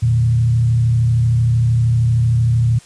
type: tone with frequency modulation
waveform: sine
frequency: 116.54 Hz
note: A#2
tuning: in tune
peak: -11 dBFS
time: 0.02-2.79 s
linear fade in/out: 10 ms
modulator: 33 Hz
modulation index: 0.53
effects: white hiss -44 dBFS RMS until 2.85 s + resampled to 22050 Hz